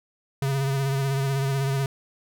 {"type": "tone with vibrato", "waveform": "square", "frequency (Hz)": 136.6, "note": "C#3", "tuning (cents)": -25, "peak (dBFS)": -23, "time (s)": [0.42, 1.86], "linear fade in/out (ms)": 2, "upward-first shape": "sine", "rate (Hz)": 16, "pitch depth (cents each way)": 33, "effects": []}